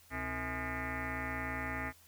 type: tone with frequency modulation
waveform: sine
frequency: 1033 Hz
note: C6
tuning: 22 cents flat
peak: -35 dBFS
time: 0.1-1.93 s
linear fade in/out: 50 ms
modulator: 193 Hz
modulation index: 5.9
effects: added 83 Hz sine -67 dBFS peak until 2.07 s + white hiss -62 dBFS RMS until 2.07 s